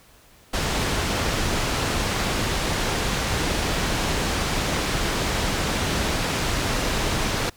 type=low-pass noise; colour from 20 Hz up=pink; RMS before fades=-24 dBFS; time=0.53-7.5 s; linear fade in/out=10 ms; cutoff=7000 Hz; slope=12 dB/octave; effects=pink hiss -53 dBFS RMS until 7.56 s